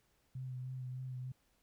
sine tone with vibrato, 128.2 Hz, C3, 35 cents flat, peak -40 dBFS, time 0.35-1.32 s, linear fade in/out 5 ms, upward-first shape sine, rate 3.3 Hz, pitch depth 24 cents each way, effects pink hiss -75 dBFS RMS until 1.62 s

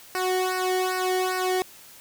sawtooth tone with flanger, 370 Hz, F#4, in tune, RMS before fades -25 dBFS, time 0.15-1.62 s, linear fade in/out 0 ms, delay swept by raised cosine 0.29 to 0.8 ms, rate 2.5 Hz, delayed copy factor -0.9, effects white hiss -48 dBFS RMS until 2 s

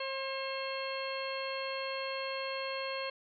harmonic tone with a mistuned harmonic, 537 Hz, C5, 45 cents sharp, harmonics 1 / 2 / 3 / 4 / 5 / 6 / 8, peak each -38 / -41 / -46 / -45 / -43 / -47 / -44 dBFS, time 0-3.1 s, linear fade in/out 5 ms, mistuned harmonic 2, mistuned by -15 cents, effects none

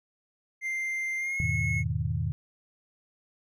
triangle tone with pitch glide, 2093 to 2179 Hz, C7 to C#7, 0 to -30 cents, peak -27 dBFS, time 0.61-1.84 s, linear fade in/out 50 ms, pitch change +70 cents, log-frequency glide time 1.18-1.41 s
sine chord, E major seventh, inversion none, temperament equal, 82.41 / 103.83 / 123.47 / 155.56 Hz, E2 / G#2 / B2 / D#3, 0 / 0 / 0 / 0 cents, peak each -32 dBFS, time 1.4-2.32 s, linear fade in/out 0 ms
effects none

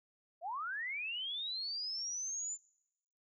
sine linear sweep, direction up, 622.3 to 7200 Hz, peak -37 dBFS, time 0.41-2.58 s, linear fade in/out 50 ms, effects noise-tail reverb RT60 0.9 s tail -25 dB re dry

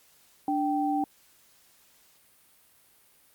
sine tone pair together, 293.7 / 778.2 Hz, D4 / G5, 0 / -13 cents, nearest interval octave + perfect fourth, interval 1687 cents, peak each -27 dBFS, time 0.48-1.04 s, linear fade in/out 2 ms, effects white hiss -61 dBFS RMS until 3.34 s + Opus 48 kbps

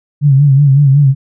sine tone with vibrato, 140 Hz, C#3, 18 cents sharp, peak -4 dBFS, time 0.21-1.15 s, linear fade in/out 50 ms, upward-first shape sine, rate 5.4 Hz, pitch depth 83 cents each way, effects none

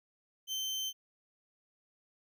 30% pulse tone, 3100 Hz, G7, 20 cents flat, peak -31 dBFS, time 0.47-0.93 s, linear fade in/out 50 ms, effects none

